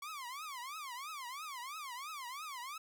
sawtooth tone with vibrato, 1108.7 Hz, C#6, in tune, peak -39 dBFS, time 0.02-2.78 s, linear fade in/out 5 ms, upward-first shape triangle, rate 3 Hz, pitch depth 290 cents each way, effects none

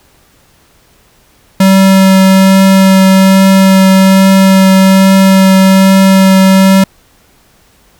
square tone with vibrato, 191.5 Hz, G3, 40 cents flat, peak -3 dBFS, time 1.6-6.84 s, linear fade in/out 5 ms, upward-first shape triangle, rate 1.2 Hz, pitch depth 10 cents each way, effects pink hiss -47 dBFS RMS until 7.99 s

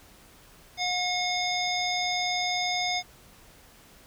harmonic tone, 722 Hz, F#5, 43 cents flat, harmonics 1 / 3 / 5 / 7 / 9, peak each -30 / -31 / -32 / -32 / -39 dBFS, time 0.77-3.03 s, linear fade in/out 50 ms, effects pink hiss -54 dBFS RMS until 4.06 s

